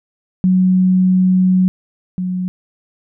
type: tone pair in turn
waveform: sine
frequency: 185 / 182.88 Hz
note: F#3 / F#3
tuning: 0 / -20 cents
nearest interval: unison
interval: 20 cents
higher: first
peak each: -9 / -17 dBFS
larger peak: first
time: 0.44-1.68 / 2.18-2.48 s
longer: first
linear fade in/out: 0 ms
effects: none